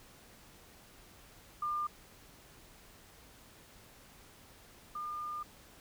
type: tone pair in turn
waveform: sine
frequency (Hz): 1200 / 1206.9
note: D6 / D6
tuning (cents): +37 / +47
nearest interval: unison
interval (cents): 10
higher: second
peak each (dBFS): -32 / -37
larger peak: first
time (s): 1.62-1.87 / 4.95-5.43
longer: second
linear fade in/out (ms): 5
effects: pink hiss -58 dBFS RMS until 5.8 s